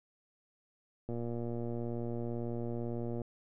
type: click train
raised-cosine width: 2 ms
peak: -26 dBFS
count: 252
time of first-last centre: 1.09-3.217 s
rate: 118 Hz
effects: none